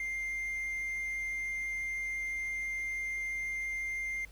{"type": "tone with hard clipping", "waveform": "sine", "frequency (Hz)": 2102, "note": "C7", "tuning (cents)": 7, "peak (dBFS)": -34, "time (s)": [0, 4.25], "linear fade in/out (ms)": 2, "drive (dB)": 2, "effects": ["added 50 Hz sine -51 dBFS peak until 4.31 s", "pink hiss -60 dBFS RMS until 4.31 s"]}